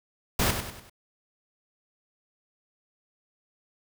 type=noise with echo; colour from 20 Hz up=pink; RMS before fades=-24 dBFS; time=0.39-0.51 s; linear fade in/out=5 ms; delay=97 ms; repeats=4; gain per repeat=-7 dB; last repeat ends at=0.898 s; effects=none